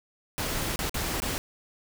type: noise with dropouts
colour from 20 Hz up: pink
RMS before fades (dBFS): -30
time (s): 0.38-1.38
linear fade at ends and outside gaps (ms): 0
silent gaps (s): 0.759-0.791 / 0.895-0.943 / 1.201-1.22
effects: none